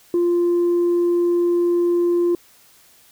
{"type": "tone", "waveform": "sine", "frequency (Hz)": 347.7, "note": "F4", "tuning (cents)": -8, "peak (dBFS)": -13, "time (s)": [0.14, 2.35], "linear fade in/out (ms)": 2, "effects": ["tanh soft clip ceiling -13 dBFS", "white hiss -52 dBFS RMS until 3.11 s"]}